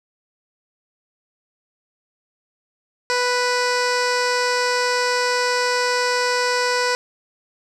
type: tone with low-pass filter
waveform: 15% pulse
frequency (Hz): 493.9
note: B4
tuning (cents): 0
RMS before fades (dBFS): -20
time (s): 3.1-6.95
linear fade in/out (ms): 0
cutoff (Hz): 6200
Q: 1.9
effects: none